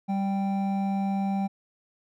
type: tone pair together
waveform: triangle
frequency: 196 / 784 Hz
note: G3 / G5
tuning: 0 / 0 cents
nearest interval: 2 octaves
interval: 2400 cents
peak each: -23 / -30 dBFS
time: 0.08-1.48 s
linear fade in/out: 20 ms
effects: none